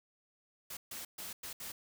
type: noise bursts at uneven times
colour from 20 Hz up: white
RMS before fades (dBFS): -44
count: 5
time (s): 0.7-0.77 / 0.91-1.05 / 1.18-1.33 / 1.43-1.53 / 1.6-1.72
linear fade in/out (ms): 5
effects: none